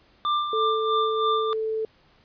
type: tone with tremolo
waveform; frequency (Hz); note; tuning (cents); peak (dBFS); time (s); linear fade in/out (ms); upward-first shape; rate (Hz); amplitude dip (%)
square; 1187; D6; +18; -21; 0.25-1.53; 0; sine; 3.1; 55
type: tone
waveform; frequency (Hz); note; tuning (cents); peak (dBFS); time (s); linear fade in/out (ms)
sine; 440; A4; 0; -24; 0.53-1.85; 2
effects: pink hiss -59 dBFS RMS until 2.24 s + resampled to 11025 Hz